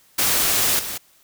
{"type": "noise with level steps", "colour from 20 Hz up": "white", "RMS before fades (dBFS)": [-19, -29], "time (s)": [0.18, 0.98], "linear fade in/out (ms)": 10, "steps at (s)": 0.79, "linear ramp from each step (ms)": 2, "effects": ["white hiss -56 dBFS RMS until 1.23 s"]}